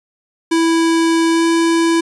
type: tone with pitch glide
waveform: square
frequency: 329.6 to 332.1 Hz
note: E4 to E4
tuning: 0 to +13 cents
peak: -12 dBFS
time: 0.51-2.01 s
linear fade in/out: 10 ms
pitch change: +13 cents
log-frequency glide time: 1.3-1.45 s
effects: resampled to 24000 Hz